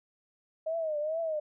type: tone with vibrato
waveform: sine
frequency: 627 Hz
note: D#5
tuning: 13 cents sharp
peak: -29 dBFS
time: 0.66-1.4 s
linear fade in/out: 10 ms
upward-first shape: triangle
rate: 2.3 Hz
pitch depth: 120 cents each way
effects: none